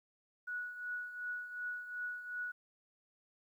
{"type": "tone with tremolo", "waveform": "sine", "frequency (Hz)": 1467, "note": "F#6", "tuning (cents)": -15, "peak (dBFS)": -36, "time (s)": [0.47, 2.52], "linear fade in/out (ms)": 10, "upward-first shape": "triangle", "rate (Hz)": 2.7, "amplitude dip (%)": 70, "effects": ["12-bit"]}